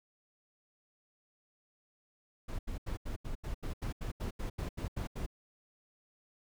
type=noise bursts; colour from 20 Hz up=brown; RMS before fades=-37 dBFS; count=15; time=2.48-5.264 s; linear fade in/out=10 ms; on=110 ms; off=81 ms; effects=none